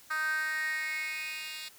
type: tone with high-pass filter sweep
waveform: 10% pulse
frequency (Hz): 311.1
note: D#4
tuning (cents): 0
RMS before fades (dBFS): -34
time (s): 0.1-1.69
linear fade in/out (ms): 10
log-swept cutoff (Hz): 1400 to 3100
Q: 7
effects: white hiss -56 dBFS RMS until 1.78 s